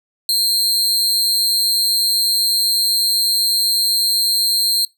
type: tone with amplitude modulation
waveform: sawtooth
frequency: 4200 Hz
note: C8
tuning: 6 cents sharp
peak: -8 dBFS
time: 0.29-4.85 s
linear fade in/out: 2 ms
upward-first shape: sine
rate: 208 Hz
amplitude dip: 75%
effects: noise-tail reverb RT60 0.2 s tail -21 dB re dry